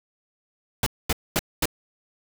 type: noise bursts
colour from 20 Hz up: pink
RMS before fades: -22 dBFS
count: 4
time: 0.83-1.656 s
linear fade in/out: 2 ms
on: 34 ms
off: 230 ms
effects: none